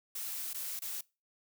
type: noise with dropouts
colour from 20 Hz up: blue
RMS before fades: -39 dBFS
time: 0.15-1.01 s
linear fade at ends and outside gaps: 5 ms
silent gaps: 0.533-0.544 / 0.793-0.819 s
effects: noise-tail reverb RT60 0.3 s tail -24 dB re dry